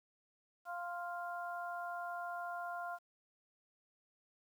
harmonic tone, 349.2 Hz, F4, in tune, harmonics 2 / 3 / 4, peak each -42 / -47 / -45 dBFS, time 0.65-2.99 s, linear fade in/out 50 ms, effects 11-bit

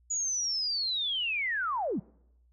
sine linear sweep, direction down, 6900 to 138.59 Hz, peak -28 dBFS, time 0.1-2 s, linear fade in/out 10 ms, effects noise-tail reverb RT60 0.8 s tail -25 dB re dry + added 60 Hz sine -61 dBFS peak until 2.52 s

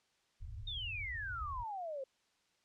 white low-pass noise, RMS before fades -46 dBFS, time 0.4-1.64 s, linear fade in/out 20 ms, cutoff 110 Hz, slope 96 dB/octave
sine exponential sweep, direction down, 3729 to 517 Hz, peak -39 dBFS, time 0.67-2.04 s, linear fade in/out 5 ms
effects white hiss -75 dBFS RMS until 2.64 s + low-pass 6000 Hz 12 dB/octave

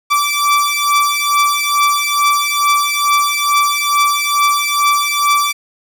sawtooth beating tone pair, 1162 / 1164.3 Hz, D6 / D6, -19 / -15 cents, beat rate 2.3 Hz, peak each -11 dBFS, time 0.1-5.53 s, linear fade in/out 20 ms, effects none

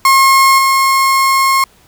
35% pulse tone with level steps, 1077 Hz, C6, 50 cents sharp, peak -4 / -7 dBFS, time 0.05-1.64 s, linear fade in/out 2 ms, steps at 0.58 s, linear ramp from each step 10 ms, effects pink hiss -48 dBFS RMS until 1.87 s

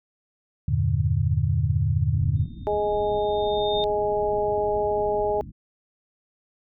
sine chord, E half-diminished seventh, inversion none, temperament equal, 82.41 / 98 / 116.54 / 146.83 Hz, E2 / G2 / Bb2 / D3, 0 / 0 / 0 / 0 cents, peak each -25 dBFS, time 0.68-2.46 s, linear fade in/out 5 ms
pink low-pass noise, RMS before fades -38 dBFS, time 2.13-5.52 s, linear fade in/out 20 ms, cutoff 310 Hz, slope 96 dB/octave
sine tone with exponential growth, 3645 Hz, A#7, 40 cents flat, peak -26 dBFS, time 2.36-3.84 s, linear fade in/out 0 ms, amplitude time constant 320 ms
harmonic tone, 208.2 Hz, G#3, 5 cents sharp, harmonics 2 / 3 / 4, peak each -24 / -26 / -27 dBFS, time 2.67-5.41 s, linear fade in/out 0 ms
effects none

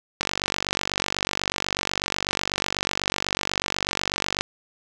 click train, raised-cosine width 0.2 ms, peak -5 dBFS, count 203, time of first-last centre 0.21-4.41 s, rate 48.1 Hz, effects none

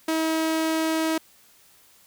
sawtooth tone, 320.2 Hz, D#4, 50 cents sharp, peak -18 dBFS, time 0.08-1.18 s, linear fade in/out 5 ms, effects white hiss -56 dBFS RMS until 2.06 s

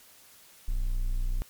triangle tone, 30.71 Hz, B0, 9 cents flat, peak -23 dBFS, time 0.68-1.42 s, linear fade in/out 0 ms, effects white hiss -55 dBFS RMS until 1.49 s + MP3 96 kbps

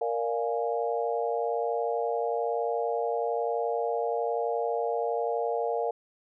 sine chord, Bb dominant seventh, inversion none, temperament equal, 466.2 / 587.3 / 698.5 / 830.6 Hz, Bb4 / D5 / F5 / Ab5, 0 / 0 / 0 / 0 cents, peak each -29 / -34 / -31 / -35 dBFS, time 0.01-5.91 s, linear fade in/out 5 ms, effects none

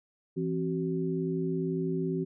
sine tone cluster, 166.7 / 264.5 / 376.4 Hz, E3 / C4 / F#4, +20 / +19 / +30 cents, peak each -31 / -34 / -32 dBFS, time 0.36-2.25 s, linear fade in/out 20 ms, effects none

